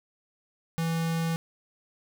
square tone with notch filter, 164.81 Hz, E3, in tune, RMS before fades -28 dBFS, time 0.78-1.36 s, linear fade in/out 0 ms, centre 390 Hz, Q 1.8, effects none

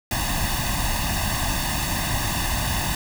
pink noise with comb filter, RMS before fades -24 dBFS, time 0.11-2.95 s, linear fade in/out 2 ms, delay 1.1 ms, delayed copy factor +0.9, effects none

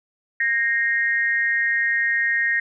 sine tone with amplitude modulation, 1864.7 Hz, A#6, in tune, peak -14 dBFS, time 0.4-2.6 s, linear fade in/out 5 ms, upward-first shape sine, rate 240 Hz, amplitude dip 85%, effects none

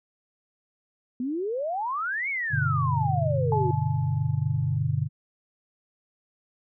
sine exponential two-way sweep, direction up then down, 239 to 2278 to 348 Hz, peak -26 dBFS, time 1.2-3.71 s, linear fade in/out 2 ms, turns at 2.29 s
sine chord, G major, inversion none, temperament equal with one note detuned, 98.51 / 123.47 / 146.83 Hz, G2 / B2 / D3, +9 / 0 / 0 cents, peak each -29 / -27 / -26 dBFS, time 2.5-5.09 s, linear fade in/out 50 ms
sine tone with exponential decay, 862 Hz, A5, 36 cents flat, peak -23 dBFS, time 3.52-4.77 s, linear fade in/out 2 ms, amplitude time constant 270 ms
effects none

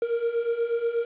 triangle beating tone pair, 461.2 / 469.5 Hz, A#4 / A#4, -19 / +12 cents, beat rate 8.3 Hz, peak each -27 / -23 dBFS, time 0.02-1.05 s, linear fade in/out 2 ms, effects resampled to 8000 Hz + 9-bit

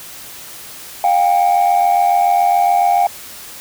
sine tone pair together, 710.9 / 798 Hz, F5 / G5, +31 / +31 cents, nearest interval major second, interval 200 cents, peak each -11 dBFS, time 1.04-3.07 s, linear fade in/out 2 ms, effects tanh soft clip ceiling -7 dBFS + white hiss -34 dBFS RMS until 3.6 s

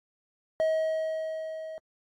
triangle tone with level ramp, 636 Hz, D#5, 38 cents sharp, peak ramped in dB -20 to -35 dBFS, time 0.6-1.78 s, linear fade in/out 0 ms, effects AAC 64 kbps

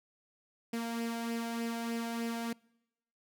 sawtooth tone with flanger, 231.6 Hz, A#3, 11 cents flat, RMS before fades -36 dBFS, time 0.73-2.53 s, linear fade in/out 5 ms, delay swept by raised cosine 0.38 to 1.37 ms, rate 3.3 Hz, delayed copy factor +0.5, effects noise-tail reverb RT60 0.9 s tail -26 dB re dry

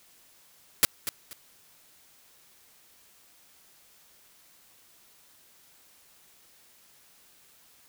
white noise with echo, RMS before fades -18 dBFS, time 0.83-0.85 s, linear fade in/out 0 ms, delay 240 ms, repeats 2, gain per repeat -12 dB, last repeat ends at 1.33 s, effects white hiss -59 dBFS RMS until 7.88 s

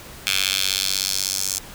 10% pulse tone with high-pass filter sweep, 96.2 Hz, G2, 32 cents flat, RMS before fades -23 dBFS, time 0.27-1.59 s, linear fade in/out 0 ms, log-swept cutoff 2800 to 6400 Hz, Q 1.8, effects pink hiss -40 dBFS RMS until 1.74 s

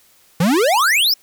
square exponential sweep, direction up, 155.56 to 5550 Hz, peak -13 dBFS, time 0.4-1.14 s, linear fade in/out 5 ms, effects white hiss -53 dBFS RMS until 1.22 s

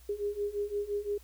sine beating tone pair, 406.5 / 412.3 Hz, G#4 / G#4, -37 / -13 cents, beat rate 5.8 Hz, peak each -35 / -33 dBFS, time 0.09-1.18 s, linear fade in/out 5 ms, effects added 60 Hz sine -53 dBFS peak until 1.23 s + white hiss -61 dBFS RMS until 1.23 s

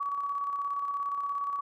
sine tone with tremolo, 1133 Hz, C#6, 37 cents sharp, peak -28 dBFS, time 0-1.61 s, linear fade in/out 10 ms, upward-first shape square, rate 17 Hz, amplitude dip 35%, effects none

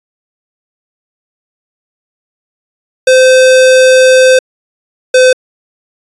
square tone pair in turn, 516 / 511.3 Hz, C5 / C5, -24 / -40 cents, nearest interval unison, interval 16 cents, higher first, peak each -3 dBFS, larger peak neither, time 3.07-4.39 / 5.14-5.33 s, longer first, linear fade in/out 5 ms, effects resampled to 22050 Hz

